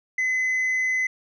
sine tone, 2030 Hz, B6, 47 cents sharp, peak -18 dBFS, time 0.18-1.07 s, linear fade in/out 5 ms, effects tanh soft clip ceiling -20 dBFS

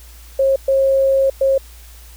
sine tone bursts at uneven times, 540 Hz, C#5, 45 cents flat, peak -11 dBFS, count 3, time 0.39-0.56 / 0.68-1.3 / 1.41-1.58 s, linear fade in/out 5 ms, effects added 58 Hz sine -38 dBFS peak until 2.16 s + white hiss -45 dBFS RMS until 2.16 s

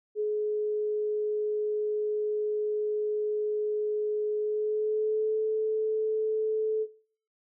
sine tone with pitch glide, 423 to 435.1 Hz, G#4 to A4, +32 to -19 cents, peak -25 dBFS, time 0.15-6.87 s, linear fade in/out 50 ms, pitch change +49 cents, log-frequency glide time 4.38-5.39 s, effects noise-tail reverb RT60 0.5 s tail -18 dB re dry

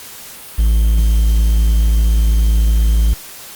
triangle tone with quantisation, 55 Hz, A1, in tune, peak -7 dBFS, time 0.58-3.14 s, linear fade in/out 10 ms, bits 6, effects white hiss -34 dBFS RMS until 3.55 s + Opus 48 kbps

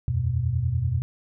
sine chord, E suspended second, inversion none, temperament just, 82.41 / 92.71 / 123.61 Hz, E2 / F#2 / B2, 0 / +4 / +2 cents, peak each -28 / -27 / -24 dBFS, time 0.08-1.02 s, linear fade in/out 0 ms, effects none

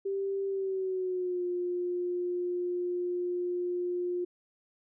sine tone with pitch glide, 392 to 355.3 Hz, G4 to F4, 0 to +30 cents, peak -29 dBFS, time 0.05-4.25 s, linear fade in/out 10 ms, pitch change -170 cents, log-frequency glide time 0.47-1.44 s, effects none

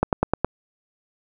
slowing click train, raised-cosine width 1 ms, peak -4 dBFS, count 5, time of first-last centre 0.03-0.446 s, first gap 98 ms, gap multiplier 1.04, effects none

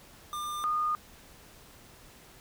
square / sine tone pair in turn, 1199 / 1224.2 Hz, D6 / D#6, +36 / -28 cents, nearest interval unison, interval 36 cents, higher second, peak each -34 / -26 dBFS, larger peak second, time 0.33-0.64 / 0.64-0.95 s, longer neither, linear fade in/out 0 ms, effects pink hiss -54 dBFS RMS until 2.4 s

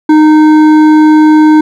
triangle tone with hard clipping, 308.1 Hz, D#4, 17 cents flat, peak -3 dBFS, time 0.09-1.61 s, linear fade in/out 5 ms, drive 13 dB, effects none

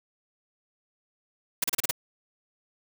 white noise bursts, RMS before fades -25 dBFS, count 6, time 1.62-1.911 s, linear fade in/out 5 ms, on 21 ms, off 33 ms, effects none

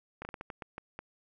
slowing click train, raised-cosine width 0.5 ms, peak -25 dBFS, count 9, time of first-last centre 0.22-0.99 s, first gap 30 ms, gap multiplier 1.32, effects none

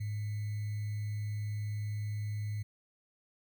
sine tone with sample-and-hold, 105.1 Hz, G#2, 21 cents sharp, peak -33 dBFS, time 0-2.63 s, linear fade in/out 10 ms, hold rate 2100 Hz, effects none

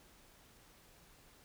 silence, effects pink hiss -63 dBFS RMS until 1.44 s

